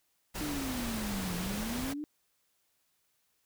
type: noise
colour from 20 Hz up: pink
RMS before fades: -38 dBFS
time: 0.34-1.94 s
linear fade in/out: 20 ms
type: exponential two-way sweep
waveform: sine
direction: down then up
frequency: 306.5 to 174.61 to 306.5 Hz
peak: -35 dBFS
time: 0.41-2.04 s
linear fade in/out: 0 ms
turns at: 1.36 s
effects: white hiss -75 dBFS RMS until 3.45 s